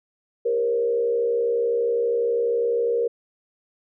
sine tone with frequency modulation, 470.2 Hz, A#4, 15 cents sharp, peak -19 dBFS, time 0.45-3.08 s, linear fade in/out 10 ms, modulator 67.8 Hz, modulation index 0.64, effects none

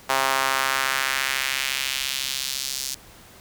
sawtooth tone with high-pass filter sweep, 134.1 Hz, C3, 43 cents sharp, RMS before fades -25 dBFS, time 0.09-2.95 s, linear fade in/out 10 ms, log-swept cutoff 860 to 5400 Hz, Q 1.4, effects pink hiss -48 dBFS RMS until 3.4 s

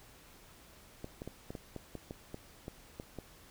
clicks, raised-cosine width 2 ms, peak -28 dBFS, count 12, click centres 1.044 / 1.219 / 1.276 / 1.505 / 1.552 / 1.763 / 1.953 / 2.109 / 2.344 / 2.681 / 2.999 / 3.187 s, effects pink hiss -58 dBFS RMS until 3.5 s

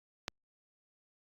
click, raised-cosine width 0.2 ms, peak -16 dBFS, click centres 0.281 s, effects Opus 48 kbps

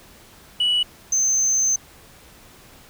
sine tone pair in turn, 2944 / 6238 Hz, F#7 / G8, -9 / -9 cents, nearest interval octave + minor second, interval 1300 cents, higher second, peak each -15 / -15 dBFS, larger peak neither, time 0.6-0.83 / 1.12-1.76 s, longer second, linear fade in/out 5 ms, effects tanh soft clip ceiling -14 dBFS + pink hiss -48 dBFS RMS until 2.89 s

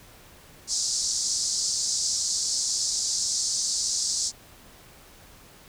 pink band-pass noise, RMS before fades -27 dBFS, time 0.67-4.32 s, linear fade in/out 50 ms, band 4600 to 8000 Hz, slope 48 dB/octave, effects pink hiss -51 dBFS RMS until 5.68 s

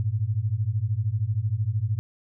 sine beating tone pair, 100.2 / 113.2 Hz, G2 / A2, +38 / +50 cents, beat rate 13 Hz, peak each -26 / -25 dBFS, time 0-1.99 s, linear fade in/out 0 ms, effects none

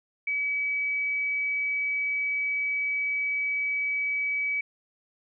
sine tone, 2282 Hz, C#7, 50 cents sharp, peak -25 dBFS, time 0.27-4.61 s, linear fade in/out 5 ms, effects none

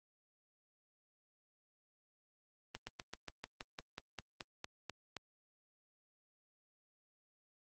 slowing click train, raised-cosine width 0.2 ms, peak -25 dBFS, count 14, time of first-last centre 2.75-5.167 s, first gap 120 ms, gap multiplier 1.07, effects high-pass 60 Hz 12 dB/octave + Opus 24 kbps

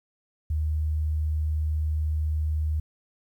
sine tone, 77 Hz, D#2, 17 cents flat, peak -23 dBFS, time 0.5-2.8 s, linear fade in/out 5 ms, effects 10-bit

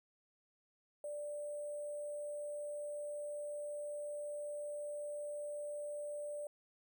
sine tone with sample-and-hold, 587.3 Hz, D5, in tune, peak -40 dBFS, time 1.04-6.47 s, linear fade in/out 2 ms, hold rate 8820 Hz, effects none

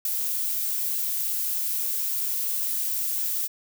violet noise with ADSR envelope, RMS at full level -22 dBFS, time 0.05-3.48 s, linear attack 5 ms, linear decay 4 ms, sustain -5 dB, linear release 21 ms, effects none

